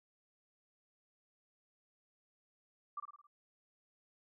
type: tone with echo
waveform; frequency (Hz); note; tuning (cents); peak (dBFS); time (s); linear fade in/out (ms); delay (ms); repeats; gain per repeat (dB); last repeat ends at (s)
sine; 1174.7; D6; 0; -38; 2.97-3; 5; 54; 5; -5; 3.27
effects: none